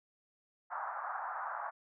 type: band-pass noise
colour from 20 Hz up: pink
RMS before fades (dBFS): -40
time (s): 0.7-1.71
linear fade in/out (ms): 20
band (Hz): 720 to 1500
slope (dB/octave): 48
effects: none